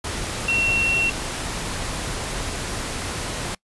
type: tone in noise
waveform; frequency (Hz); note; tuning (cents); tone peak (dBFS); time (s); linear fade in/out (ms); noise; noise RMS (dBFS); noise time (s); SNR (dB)
sine; 2723; F7; -44; -18; 0.48-1.1; 5; pink; -28; 0.04-3.55; +7
effects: noise-tail reverb RT60 0.1 s tail -24 dB re dry + resampled to 24000 Hz